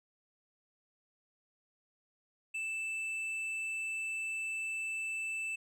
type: tone with hard clipping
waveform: sine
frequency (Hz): 2643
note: E7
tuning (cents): +4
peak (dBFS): -36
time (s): 2.54-5.56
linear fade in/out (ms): 10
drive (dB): 5
effects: none